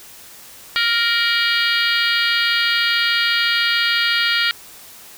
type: harmonic tone with a mistuned harmonic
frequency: 466.2 Hz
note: A#4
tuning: in tune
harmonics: 3 / 4 / 5 / 6 / 7 / 8 / 9 / 10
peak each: -21 / -22 / -23 / -24 / -24 / -25 / -26 / -26 dBFS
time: 0.76-4.51 s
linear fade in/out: 0 ms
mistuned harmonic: 6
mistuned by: +48 cents
effects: white hiss -41 dBFS RMS until 5.17 s

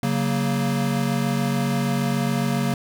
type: chord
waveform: square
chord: F# major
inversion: second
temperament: equal with one note detuned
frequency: 138.59 / 186.28 / 233.1 Hz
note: C#3 / F#3 / A#3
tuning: 0 / +12 / 0 cents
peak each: -25 / -27 / -25 dBFS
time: 0.03-2.74 s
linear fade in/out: 2 ms
effects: none

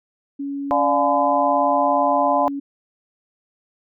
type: tone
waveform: sine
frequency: 280.1 Hz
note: C#4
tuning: 18 cents sharp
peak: -24 dBFS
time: 0.39-2.6 s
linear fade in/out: 10 ms
type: chord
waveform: sine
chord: D diminished seventh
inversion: none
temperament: just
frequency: 587.3 / 704.8 / 845.8 / 1014.9 Hz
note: D5 / F5 / Ab5 / Cb6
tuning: 0 / +16 / +31 / +47 cents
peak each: -21 dBFS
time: 0.71-2.48 s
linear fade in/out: 0 ms
effects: none

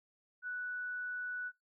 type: tone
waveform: sine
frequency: 1480 Hz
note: F#6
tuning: in tune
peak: -37 dBFS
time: 0.42-1.52 s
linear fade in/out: 50 ms
effects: noise-tail reverb RT60 0.2 s tail -26 dB re dry

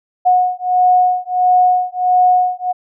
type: beating tone pair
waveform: sine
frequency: 728 / 729.5 Hz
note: F#5 / F#5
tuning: -28 / -25 cents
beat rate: 1.5 Hz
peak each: -13 dBFS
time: 0.25-2.73 s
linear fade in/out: 20 ms
effects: none

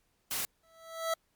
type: noise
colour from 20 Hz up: white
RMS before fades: -34 dBFS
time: 0.31-0.45 s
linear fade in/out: 0 ms
type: tone with exponential growth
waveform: 25% pulse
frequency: 655 Hz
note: E5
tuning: 11 cents flat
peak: -23 dBFS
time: 0.63-1.14 s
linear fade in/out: 5 ms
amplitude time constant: 110 ms
effects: pink hiss -74 dBFS RMS until 1.35 s + MP3 96 kbps

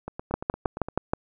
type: two click trains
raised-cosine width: 1 ms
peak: -19 / -9 dBFS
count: 8 / 6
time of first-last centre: 0.08-0.886 / 0.34-1.135 s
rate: 8.69 / 6.29 Hz
effects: none

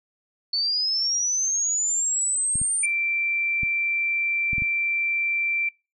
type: linear sweep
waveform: sine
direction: up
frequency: 4435 to 9080 Hz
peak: -21 dBFS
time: 0.53-2.86 s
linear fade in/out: 5 ms
type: clicks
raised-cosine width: 5 ms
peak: -20 dBFS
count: 6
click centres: 2.556 / 2.616 / 3.633 / 4.532 / 4.582 / 4.621 s
type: tone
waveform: sine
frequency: 2349 Hz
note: D7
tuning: in tune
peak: -22 dBFS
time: 2.83-5.69 s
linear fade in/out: 5 ms
effects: noise-tail reverb RT60 0.3 s tail -25 dB re dry

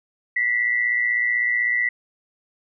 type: tone pair together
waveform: sine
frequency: 1953 / 2069 Hz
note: B6 / C7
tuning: -20 / -20 cents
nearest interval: minor second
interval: 100 cents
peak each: -19 / -26 dBFS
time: 0.36-1.89 s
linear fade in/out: 5 ms
effects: none

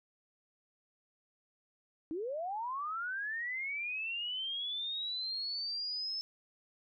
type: linear sweep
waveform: sine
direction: up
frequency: 298.8 to 5274 Hz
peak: -35 dBFS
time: 2.11-6.21 s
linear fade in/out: 0 ms
effects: none

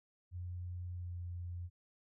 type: tone with pitch glide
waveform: sine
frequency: 89 to 87.77 Hz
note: F2 to F2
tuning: +33 to +9 cents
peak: -40 dBFS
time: 0.31-1.7 s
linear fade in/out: 50 ms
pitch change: -24 cents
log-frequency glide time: 0.92-1.19 s
effects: none

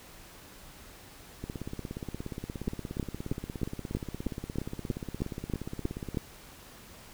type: two click trains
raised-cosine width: 3 ms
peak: -23 / -16 dBFS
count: 81 / 12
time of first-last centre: 1.44-6.146 / 2.68-6.172 s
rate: 17 / 3.15 Hz
effects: pink hiss -51 dBFS RMS until 7.13 s

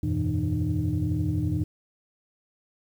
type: tone cluster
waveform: sine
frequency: 84.4 / 96.3 / 118.4 / 160.6 / 304.8 Hz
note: E2 / G2 / A#2 / E3 / D#4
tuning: +41 / -30 / +27 / -45 / -36 cents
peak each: -29 dBFS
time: 0.03-1.64 s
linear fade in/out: 5 ms
effects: tanh soft clip ceiling -16 dBFS + 9-bit

